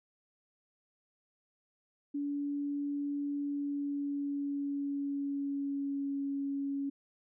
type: tone with pitch glide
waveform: sine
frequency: 286.2 to 278.5 Hz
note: D4 to C#4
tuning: -45 to +8 cents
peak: -32 dBFS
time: 2.14-6.9 s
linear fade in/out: 10 ms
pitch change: -47 cents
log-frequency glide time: 3.37-6.22 s
effects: none